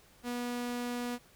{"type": "tone", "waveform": "sawtooth", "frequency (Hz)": 243, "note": "B3", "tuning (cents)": -28, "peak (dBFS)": -30, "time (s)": [0.23, 1.19], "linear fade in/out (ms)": 50, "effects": ["pink hiss -61 dBFS RMS until 1.35 s"]}